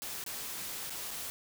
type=noise with dropouts; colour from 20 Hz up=white; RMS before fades=-40 dBFS; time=0.02-1.3 s; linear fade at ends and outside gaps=0 ms; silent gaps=0.239-0.263 / 0.897-0.904 / 1.107-1.112 s; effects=none